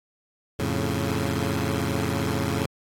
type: chord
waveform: 15% pulse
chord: F augmented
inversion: none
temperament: equal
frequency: 87.31 / 110 / 138.59 Hz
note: F2 / A2 / C#3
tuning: 0 / 0 / 0 cents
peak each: -22 dBFS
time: 0.59-2.66 s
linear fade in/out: 5 ms
effects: AAC 48 kbps